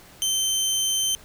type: tone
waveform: 20% pulse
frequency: 3100 Hz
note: G7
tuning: 20 cents flat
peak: -16 dBFS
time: 0.22-1.15 s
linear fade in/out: 0 ms
effects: pink hiss -49 dBFS RMS until 1.24 s